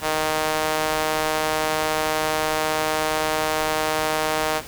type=tone with high-pass filter; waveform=sawtooth; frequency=155.56 Hz; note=D#3; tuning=in tune; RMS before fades=-23 dBFS; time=0.01-4.62 s; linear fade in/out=50 ms; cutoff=620 Hz; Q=1.2; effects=pink hiss -38 dBFS RMS until 4.67 s